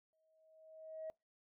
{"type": "tone with exponential growth", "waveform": "sine", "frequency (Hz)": 635, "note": "D#5", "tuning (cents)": 35, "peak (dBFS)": -40, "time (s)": [0.13, 1.1], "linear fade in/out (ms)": 0, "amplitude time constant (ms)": 210, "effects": ["noise-tail reverb RT60 0.2 s tail -24 dB re dry", "tanh soft clip ceiling -38 dBFS"]}